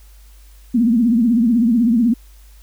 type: tone with vibrato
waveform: sine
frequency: 233.3 Hz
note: A#3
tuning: 2 cents sharp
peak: -11 dBFS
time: 0.74-2.14 s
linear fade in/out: 10 ms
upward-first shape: triangle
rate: 16 Hz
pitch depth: 160 cents each way
effects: added 50 Hz sine -41 dBFS peak until 2.62 s + white hiss -53 dBFS RMS until 2.62 s